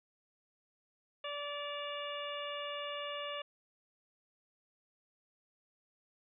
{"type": "harmonic tone with a mistuned harmonic", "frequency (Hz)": 580, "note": "D5", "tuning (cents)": -22, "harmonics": [1, 2, 3, 4, 5, 6], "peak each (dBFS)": [-42, -44, -49, -50, -44, -49], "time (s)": [1.24, 3.42], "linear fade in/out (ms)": 5, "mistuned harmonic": 5, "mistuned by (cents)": -35, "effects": []}